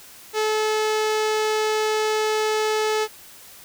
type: tone with low-pass filter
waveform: sawtooth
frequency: 431.7 Hz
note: A4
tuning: 33 cents flat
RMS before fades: -22 dBFS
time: 0.33-3.08 s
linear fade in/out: 50 ms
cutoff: 6800 Hz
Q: 1
effects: white hiss -45 dBFS RMS until 3.64 s